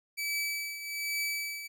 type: tone with tremolo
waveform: sawtooth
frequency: 2300 Hz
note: D7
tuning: 37 cents flat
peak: -26 dBFS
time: 0.17-1.68 s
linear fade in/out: 20 ms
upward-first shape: triangle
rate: 1.2 Hz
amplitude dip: 70%
effects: none